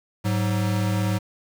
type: tone pair together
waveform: square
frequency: 104.9 / 186.91 Hz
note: G#2 / F#3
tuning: +18 / +18 cents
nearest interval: minor seventh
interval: 1000 cents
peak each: -23 / -27 dBFS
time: 0.24-1.19 s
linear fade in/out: 20 ms
effects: 8-bit